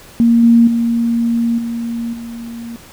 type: tone with level steps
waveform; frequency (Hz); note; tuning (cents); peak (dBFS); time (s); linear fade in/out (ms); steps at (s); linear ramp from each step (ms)
sine; 233.1; A#3; 0; -7 / -5 / -12 / -18 / -25; 0.2-2.76; 0; 0.43 / 0.67 / 1.58 / 2.13; 5
effects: pink hiss -40 dBFS RMS until 2.92 s